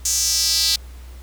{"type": "tone with high-pass filter sweep", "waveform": "square", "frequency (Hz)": 179.3, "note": "F3", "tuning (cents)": 46, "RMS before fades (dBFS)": -19, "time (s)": [0.05, 0.76], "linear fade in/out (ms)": 5, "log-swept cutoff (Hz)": [6600, 4300], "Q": 3.7, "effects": ["added 62 Hz sine -35 dBFS peak until 1.22 s", "pink hiss -49 dBFS RMS until 1.22 s"]}